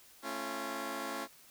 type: chord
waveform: 10% pulse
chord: A augmented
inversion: none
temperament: just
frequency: 220 / 275 / 343.8 Hz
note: A3 / C#4 / E#4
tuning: 0 / -14 / -27 cents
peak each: -36 / -32 / -34 dBFS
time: 0.22-1.28 s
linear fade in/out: 50 ms
effects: white hiss -59 dBFS RMS until 1.5 s